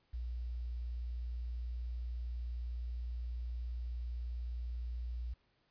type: tone with quantisation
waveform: sine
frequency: 59.7 Hz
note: A#1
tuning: 42 cents sharp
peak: -37 dBFS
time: 0.13-5.34 s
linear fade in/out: 10 ms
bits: 11
effects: pink hiss -75 dBFS RMS until 5.7 s + resampled to 11025 Hz